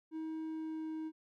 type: tone with pitch glide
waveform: triangle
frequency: 317.8 to 315.8 Hz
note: D#4 to D#4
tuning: +37 to +26 cents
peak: -36 dBFS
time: 0.11-1.12 s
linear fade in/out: 50 ms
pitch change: -11 cents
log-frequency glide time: 0.46-0.92 s
effects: none